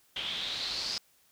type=noise with low-pass filter sweep; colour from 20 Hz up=white; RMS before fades=-35 dBFS; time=0.16-0.98 s; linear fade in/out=2 ms; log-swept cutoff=3100 to 5000 Hz; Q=6.5; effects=white hiss -66 dBFS RMS until 1.31 s